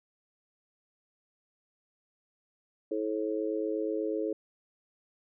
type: harmonic tone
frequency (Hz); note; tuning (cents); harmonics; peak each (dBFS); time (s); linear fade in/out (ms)
108.1; A2; -30; 3 / 4 / 5; -33 / -32 / -36; 2.91-4.33; 5
effects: none